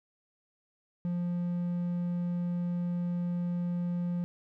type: tone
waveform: triangle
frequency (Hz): 175.2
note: F3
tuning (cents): +6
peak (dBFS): -27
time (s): 1.05-4.24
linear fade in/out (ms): 0
effects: none